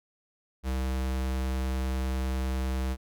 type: tone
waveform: square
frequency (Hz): 65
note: C2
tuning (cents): -11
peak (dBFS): -28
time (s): 0.63-2.97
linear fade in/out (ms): 50
effects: none